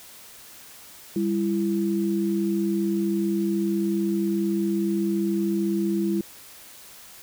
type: tone pair together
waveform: sine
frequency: 199.07 / 334.8 Hz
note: G3 / E4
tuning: +27 / +27 cents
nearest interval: major sixth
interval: 900 cents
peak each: -24 dBFS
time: 1.16-6.21 s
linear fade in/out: 2 ms
effects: white hiss -46 dBFS RMS until 7.22 s